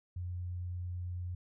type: tone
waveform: sine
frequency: 89.1 Hz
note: F2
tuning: 35 cents sharp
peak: -36 dBFS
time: 0.16-1.35 s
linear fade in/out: 5 ms
effects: none